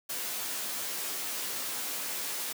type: noise with comb filter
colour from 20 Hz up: white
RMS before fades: -35 dBFS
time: 0.09-2.53 s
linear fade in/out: 10 ms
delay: 14 ms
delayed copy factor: +0.65
effects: high-pass 200 Hz 12 dB/octave